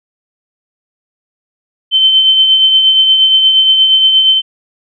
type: tone with tremolo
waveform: sine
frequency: 3084 Hz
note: G7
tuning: 29 cents flat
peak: -3 dBFS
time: 1.91-4.42 s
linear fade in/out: 50 ms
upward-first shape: triangle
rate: 8.5 Hz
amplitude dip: 45%
effects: none